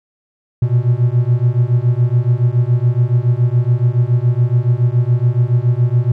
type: beating tone pair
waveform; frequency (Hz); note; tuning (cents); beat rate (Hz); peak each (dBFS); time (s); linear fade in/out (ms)
triangle; 118.2 / 125.3; A#2 / B2; +24 / +25; 7.1; -12; 0.62-6.12; 5
effects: none